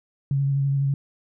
sine tone with vibrato, 138.59 Hz, C#3, in tune, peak -19 dBFS, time 0.31-0.94 s, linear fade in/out 2 ms, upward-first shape sine, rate 12 Hz, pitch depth 20 cents each way, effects none

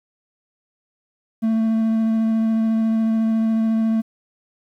triangle tone with vibrato, 223 Hz, A3, 23 cents sharp, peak -14 dBFS, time 1.42-4.02 s, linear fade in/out 20 ms, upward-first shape sine, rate 14 Hz, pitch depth 10 cents each way, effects 9-bit

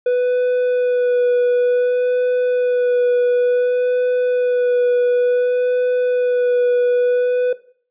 triangle tone with vibrato, 493.9 Hz, B4, in tune, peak -11 dBFS, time 0.06-7.53 s, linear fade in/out 5 ms, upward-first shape sine, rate 0.56 Hz, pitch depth 14 cents each way, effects noise-tail reverb RT60 0.5 s tail -17 dB re dry + resampled to 8000 Hz

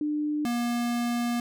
sine / square tone pair in turn, 299.2 / 238.7 Hz, D4 / A#3, +32 / +41 cents, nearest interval major third, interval 391 cents, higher first, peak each -25 / -26 dBFS, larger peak first, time 0.01-0.45 / 0.45-1.4 s, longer second, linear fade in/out 2 ms, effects none

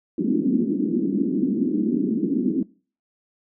pink band-pass noise, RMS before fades -22 dBFS, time 0.18-2.63 s, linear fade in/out 2 ms, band 200 to 340 Hz, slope 48 dB/octave, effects noise-tail reverb RT60 0.4 s tail -22 dB re dry

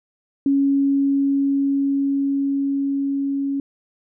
sine tone with level ramp, 277.2 Hz, C#4, in tune, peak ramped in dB -14 to -20 dBFS, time 0.46-3.6 s, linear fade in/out 2 ms, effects none

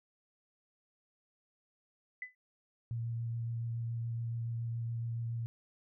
sine tone with exponential decay, 2005 Hz, B6, 26 cents sharp, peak -35 dBFS, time 2.22-2.35 s, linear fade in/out 2 ms, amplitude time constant 27 ms
sine tone with vibrato, 116.2 Hz, A#2, 5 cents flat, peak -34 dBFS, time 2.91-5.46 s, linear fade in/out 0 ms, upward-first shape sine, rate 7.1 Hz, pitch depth 12 cents each way
effects none

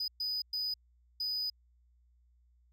triangle tone bursts at uneven times, 4978 Hz, D#8, in tune, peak -31 dBFS, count 4, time 0-0.08 / 0.2-0.42 / 0.53-0.74 / 1.2-1.5 s, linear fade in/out 5 ms, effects added 60 Hz sine -64 dBFS peak until 2.72 s

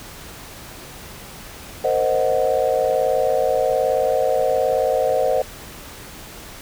sine chord, C half-diminished seventh, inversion third, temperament equal with one note detuned, 464.6 / 523.3 / 622.3 / 740 Hz, Bb4 / C5 / Eb5 / Gb5, -6 / 0 / 0 / 0 cents, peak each -23 / -19 / -21 / -23 dBFS, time 1.84-5.42 s, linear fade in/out 5 ms, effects tanh soft clip ceiling -6 dBFS + pink hiss -38 dBFS RMS until 6.61 s

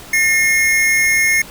square tone pair together, 1800 / 2147 Hz, A6 / C7, +39 / +44 cents, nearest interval minor third, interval 305 cents, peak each -20 / -13 dBFS, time 0.13-1.42 s, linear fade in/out 5 ms, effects pink hiss -36 dBFS RMS until 1.5 s

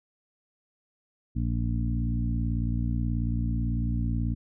harmonic tone with a mistuned harmonic, 58.27 Hz, A#1, in tune, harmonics 1 / 2 / 3 / 4 / 5, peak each -28 / -29 / -36 / -33 / -38 dBFS, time 1.35-4.35 s, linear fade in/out 20 ms, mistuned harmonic 1, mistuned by -19 cents, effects none

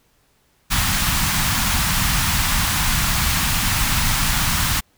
pink band-stop noise, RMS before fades -19 dBFS, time 0.7-4.81 s, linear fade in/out 20 ms, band 220 to 880 Hz, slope 24 dB/octave, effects pink hiss -61 dBFS RMS until 4.97 s

